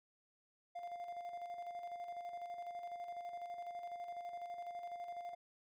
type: tone with tremolo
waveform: triangle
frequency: 698.5 Hz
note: F5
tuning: in tune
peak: -40 dBFS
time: 0.75-5.35 s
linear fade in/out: 10 ms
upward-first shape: square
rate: 12 Hz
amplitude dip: 45%
effects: none